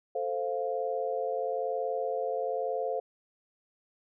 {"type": "chord", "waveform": "sine", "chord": "F major", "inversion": "first", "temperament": "equal with one note detuned", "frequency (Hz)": [442.3, 523.3, 698.5], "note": ["A4", "C5", "F5"], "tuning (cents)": [9, 0, 0], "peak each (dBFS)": [-34, -32, -34], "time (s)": [0.15, 3], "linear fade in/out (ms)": 5, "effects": []}